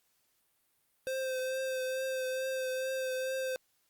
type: tone with vibrato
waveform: square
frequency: 521 Hz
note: C5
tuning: 7 cents flat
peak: -33 dBFS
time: 1.07-3.56 s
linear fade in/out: 0 ms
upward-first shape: triangle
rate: 2.3 Hz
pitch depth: 25 cents each way
effects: white hiss -74 dBFS RMS until 3.89 s + Opus 48 kbps